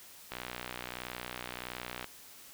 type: click train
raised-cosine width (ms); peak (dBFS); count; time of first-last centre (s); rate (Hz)
0.3; -22; 107; 0.32-2.044; 61.5
effects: white hiss -53 dBFS RMS until 2.53 s